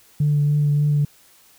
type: tone with vibrato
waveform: sine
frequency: 146.83 Hz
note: D3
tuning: in tune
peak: -14 dBFS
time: 0.2-1.05 s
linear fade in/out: 5 ms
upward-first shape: triangle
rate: 3.4 Hz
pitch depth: 18 cents each way
effects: tanh soft clip ceiling -11 dBFS + white hiss -53 dBFS RMS until 1.58 s